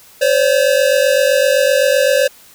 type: tone pair together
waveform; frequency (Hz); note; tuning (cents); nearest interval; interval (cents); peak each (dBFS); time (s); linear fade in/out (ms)
square; 521.2 / 569; C5 / C#5; -7 / +45; major second; 152; -14; 0.21-2.28; 10
effects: white hiss -44 dBFS RMS until 2.54 s